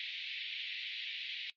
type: band-pass noise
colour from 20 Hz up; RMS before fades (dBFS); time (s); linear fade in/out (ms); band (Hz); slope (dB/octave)
white; -42; 0-1.5; 0; 2100 to 3800; 48
effects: noise-tail reverb RT60 0.1 s tail -17 dB re dry + MP3 32 kbps